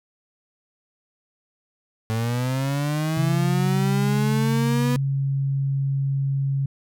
35% pulse linear sweep, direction up, 110 to 246.9 Hz, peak -20 dBFS, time 2.1-4.96 s, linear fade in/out 0 ms
sine tone, 137.3 Hz, C#3, 16 cents flat, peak -20 dBFS, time 3.17-6.66 s, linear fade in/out 5 ms
effects none

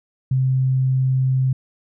sine tone, 130.81 Hz, C3, in tune, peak -15 dBFS, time 0.31-1.53 s, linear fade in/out 5 ms, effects none

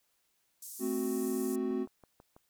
white band-pass noise, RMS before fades -46 dBFS, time 0.62-1.56 s, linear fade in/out 5 ms, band 6300 to 14000 Hz, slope 24 dB/octave
triangle chord, F# diminished, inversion first, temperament equal, 220 / 261.6 / 370 Hz, A3 / C4 / F#4, 0 / 0 / 0 cents, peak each -35 / -32 / -32 dBFS, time 0.79-1.87 s, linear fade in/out 50 ms
click train, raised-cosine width 1 ms, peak -40 dBFS, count 5, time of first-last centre 1.71-2.365 s, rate 6.11 Hz
effects white hiss -75 dBFS RMS until 2.49 s

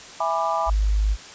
sine chord, E dominant seventh, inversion none, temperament just, 659.3 / 824.1 / 988.9 / 1186.7 Hz, E5 / G#5 / B5 / D6, 0 / -14 / +2 / +18 cents, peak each -26 dBFS, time 0.2-0.7 s, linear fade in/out 5 ms
sine tone, 51.91 Hz, G#1, in tune, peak -17 dBFS, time 0.66-1.17 s, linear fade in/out 50 ms
effects white hiss -41 dBFS RMS until 1.34 s + resampled to 16000 Hz

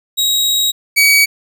sawtooth tone pair in turn, 3813 / 2267 Hz, A#7 / C#7, +38 / +38 cents, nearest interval major sixth, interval 900 cents, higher first, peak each -9 / -4 dBFS, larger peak second, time 0.17-0.72 / 0.96-1.26 s, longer first, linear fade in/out 20 ms, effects none

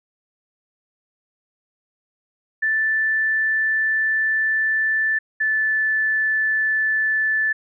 sine tone pair in turn, 1760 / 1748.9 Hz, A6 / A6, 0 / -11 cents, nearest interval unison, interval 11 cents, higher first, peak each -17 dBFS, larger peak neither, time 2.62-5.19 / 5.4-7.53 s, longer first, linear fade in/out 10 ms, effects none

